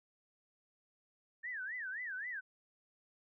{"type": "tone with vibrato", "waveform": "sine", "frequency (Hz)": 1734, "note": "A6", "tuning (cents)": -26, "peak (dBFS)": -39, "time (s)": [1.43, 2.41], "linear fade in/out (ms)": 20, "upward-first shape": "sine", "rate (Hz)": 3.8, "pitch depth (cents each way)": 260, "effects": []}